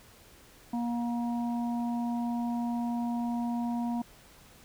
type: harmonic tone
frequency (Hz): 237.4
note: A#3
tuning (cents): +32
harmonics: 1 / 3 / 4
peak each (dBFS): -29 / -39 / -41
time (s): 0.73-4.02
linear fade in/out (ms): 5
effects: pink hiss -56 dBFS RMS until 4.64 s